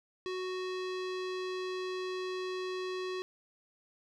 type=tone with low-pass filter; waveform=square; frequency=370 Hz; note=F#4; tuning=in tune; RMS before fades=-37 dBFS; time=0.26-3.22 s; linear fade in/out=0 ms; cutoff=4300 Hz; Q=1.6; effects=12-bit